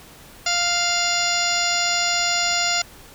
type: harmonic tone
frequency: 698.5 Hz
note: F5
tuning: in tune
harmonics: 1 / 2 / 3 / 4 / 5 / 6 / 7 / 8 / 10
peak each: -27 / -27 / -27 / -28 / -30 / -29 / -26 / -28 / -26 dBFS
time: 0.46-2.82 s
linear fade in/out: 5 ms
effects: pink hiss -45 dBFS RMS until 3.14 s